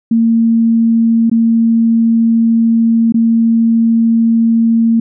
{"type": "tone with dropouts", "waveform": "sine", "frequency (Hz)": 228.4, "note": "A#3", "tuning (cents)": -35, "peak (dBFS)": -7, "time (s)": [0.11, 5], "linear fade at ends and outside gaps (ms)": 5, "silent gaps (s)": [[1.298, 1.314], [3.123, 3.142]], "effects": []}